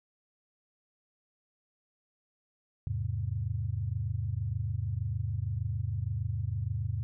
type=chord; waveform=sine; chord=E augmented; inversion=none; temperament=equal with one note detuned; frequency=82.41 / 104.25 / 130.81 Hz; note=E2 / G#2 / B#2; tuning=0 / +7 / 0 cents; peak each=-36 / -32 / -36 dBFS; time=2.87-7.03 s; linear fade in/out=0 ms; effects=none